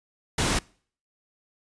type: noise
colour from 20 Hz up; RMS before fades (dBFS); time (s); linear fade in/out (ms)
pink; -24; 0.38-0.59; 5
effects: noise-tail reverb RT60 0.5 s tail -25 dB re dry + resampled to 22050 Hz